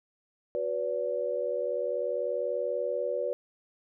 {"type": "chord", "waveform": "sine", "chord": "B minor", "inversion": "second", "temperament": "equal with one note detuned", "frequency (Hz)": [370, 493.9, 574.2], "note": ["F#4", "B4", "D5"], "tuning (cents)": [0, 0, -39], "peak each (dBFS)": [-37, -31, -31], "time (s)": [0.55, 3.33], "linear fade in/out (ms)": 0, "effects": []}